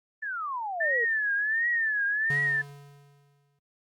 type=exponential sweep; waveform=sine; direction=down; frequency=1781 to 440 Hz; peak=-30 dBFS; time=0.22-1.05 s; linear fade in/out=10 ms
type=tone with vibrato; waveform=sine; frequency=1760 Hz; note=A6; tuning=in tune; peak=-24 dBFS; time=0.8-2.62 s; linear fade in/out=10 ms; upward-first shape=triangle; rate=1.4 Hz; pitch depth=160 cents each way
type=tone with exponential decay; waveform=square; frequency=142.3 Hz; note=C#3; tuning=46 cents sharp; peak=-31 dBFS; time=2.3-3.59 s; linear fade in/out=2 ms; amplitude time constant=280 ms
effects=noise-tail reverb RT60 0.1 s tail -22 dB re dry + Opus 32 kbps